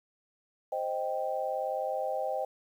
sine chord, C minor, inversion none, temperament equal, 523.3 / 622.3 / 784 Hz, C5 / Eb5 / G5, 0 / 0 / 0 cents, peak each -34 dBFS, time 0.72-2.45 s, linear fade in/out 5 ms, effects 10-bit

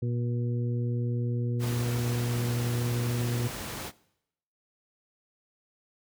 harmonic tone, 120 Hz, B2, 49 cents flat, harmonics 1 / 2 / 3 / 4, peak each -27 / -36 / -39 / -42 dBFS, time 0.02-3.48 s, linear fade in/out 5 ms
pink noise, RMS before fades -37 dBFS, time 1.59-3.92 s, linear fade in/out 50 ms
effects noise-tail reverb RT60 0.8 s tail -21 dB re dry + high-pass 60 Hz 12 dB/octave

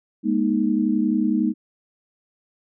sine chord, Ab suspended second, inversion none, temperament equal with one note detuned, 207.7 / 238.9 / 311.1 Hz, Ab3 / Bb3 / Eb4, 0 / +43 / 0 cents, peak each -22 dBFS, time 0.23-1.54 s, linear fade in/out 50 ms, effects none

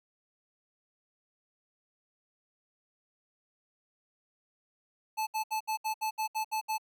square tone bursts, 870 Hz, A5, 20 cents flat, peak -30 dBFS, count 10, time 5.17-6.782 s, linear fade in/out 20 ms, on 100 ms, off 68 ms, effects none

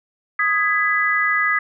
sine chord, G# minor, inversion second, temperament just, 1245.9 / 1661.2 / 1993.5 Hz, D#6 / G#6 / B6, +2 / 0 / +16 cents, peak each -21 / -21 / -19 dBFS, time 0.39-1.59 s, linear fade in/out 5 ms, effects none

